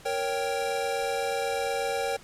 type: chord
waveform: square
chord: G diminished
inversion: first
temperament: equal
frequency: 466.2 / 554.4 / 784 Hz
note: Bb4 / Db5 / G5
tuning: 0 / 0 / 0 cents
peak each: -32 dBFS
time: 0.05-2.17 s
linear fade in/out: 10 ms
effects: pink hiss -51 dBFS RMS until 2.23 s + low-pass 11000 Hz 12 dB/octave